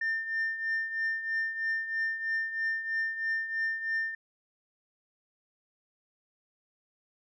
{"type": "tone with tremolo", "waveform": "sine", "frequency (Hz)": 1800, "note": "A6", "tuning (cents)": 39, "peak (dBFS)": -24, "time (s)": [0.01, 4.15], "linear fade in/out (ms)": 5, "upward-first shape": "triangle", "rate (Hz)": 3.1, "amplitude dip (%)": 75, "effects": ["tanh soft clip ceiling -25 dBFS"]}